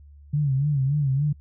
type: tone with vibrato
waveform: sine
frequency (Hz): 140.5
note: C#3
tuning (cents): +24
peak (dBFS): -19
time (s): 0.33-1.33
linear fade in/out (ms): 10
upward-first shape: sine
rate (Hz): 3.5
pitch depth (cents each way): 110
effects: noise-tail reverb RT60 0.1 s tail -26 dB re dry + added 72 Hz sine -45 dBFS peak until 1.4 s